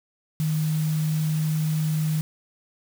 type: tone in noise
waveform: sine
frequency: 155.56 Hz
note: D#3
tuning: in tune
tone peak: -21 dBFS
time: 0.4-2.21 s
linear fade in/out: 0 ms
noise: white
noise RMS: -39 dBFS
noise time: 0.4-2.21 s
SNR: +15 dB
effects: none